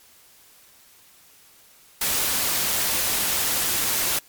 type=noise; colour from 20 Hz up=white; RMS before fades=-23 dBFS; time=2.01-4.19 s; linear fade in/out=5 ms; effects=white hiss -53 dBFS RMS until 4.28 s + MP3 96 kbps